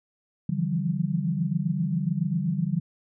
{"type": "tone cluster", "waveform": "sine", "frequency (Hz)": [144.8, 164.4, 171.9, 193.3], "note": ["D3", "E3", "F3", "G3"], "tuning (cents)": [-24, -4, -27, -24], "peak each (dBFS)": -29, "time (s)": [0.49, 2.8], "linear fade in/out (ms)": 5, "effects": []}